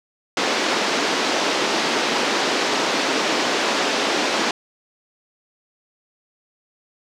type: band-pass noise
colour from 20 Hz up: pink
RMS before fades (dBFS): -21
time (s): 0.37-4.51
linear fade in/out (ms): 2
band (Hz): 260 to 5900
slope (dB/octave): 24
effects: none